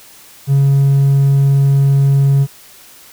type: tone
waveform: triangle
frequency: 138.5 Hz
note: C#3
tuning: 1 cent flat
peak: -5 dBFS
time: 0.47-2.47 s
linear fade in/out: 50 ms
effects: tanh soft clip ceiling -2 dBFS + white hiss -41 dBFS RMS until 3.12 s